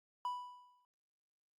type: tone with exponential decay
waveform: triangle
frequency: 987.8 Hz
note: B5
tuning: in tune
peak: -32 dBFS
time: 0.25-0.85 s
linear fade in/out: 1 ms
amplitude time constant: 130 ms
effects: Opus 48 kbps